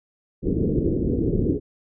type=low-pass noise; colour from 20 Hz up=white; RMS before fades=-22 dBFS; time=0.42-1.6 s; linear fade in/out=50 ms; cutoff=430 Hz; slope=48 dB/octave; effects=none